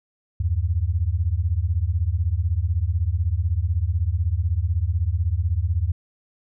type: beating tone pair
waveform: sine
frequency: 77.78 / 93.78 Hz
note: D#2 / F#2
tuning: 0 / +24 cents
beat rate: 16 Hz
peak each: -22 dBFS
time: 0.4-5.92 s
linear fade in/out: 5 ms
effects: none